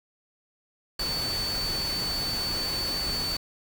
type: tone in noise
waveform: sine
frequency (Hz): 4497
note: C#8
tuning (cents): +24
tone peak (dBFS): -28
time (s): 0.99-3.37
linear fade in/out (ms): 5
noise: pink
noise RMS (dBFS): -34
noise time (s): 0.99-3.37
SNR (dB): +3
effects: none